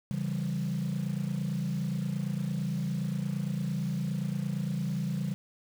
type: chord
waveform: sine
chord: C# diminished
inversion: none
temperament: equal with one note detuned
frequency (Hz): 138.59 / 166.83 / 196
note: C#3 / E3 / G3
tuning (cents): 0 / +21 / 0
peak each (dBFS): -32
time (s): 0.11-5.34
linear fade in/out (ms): 0
effects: tanh soft clip ceiling -24 dBFS + 8-bit